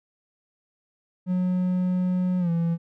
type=tone with pitch glide; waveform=triangle; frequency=182.1 to 167.95 Hz; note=F#3 to E3; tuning=-27 to +33 cents; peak=-19 dBFS; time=1.26-2.78 s; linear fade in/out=50 ms; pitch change=-140 cents; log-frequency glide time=2.39-2.5 s; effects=none